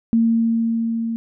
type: tone with level ramp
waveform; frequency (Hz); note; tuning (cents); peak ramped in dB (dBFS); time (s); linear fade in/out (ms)
sine; 228.5; A#3; -34; -12 to -21; 0.13-1.16; 0
effects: none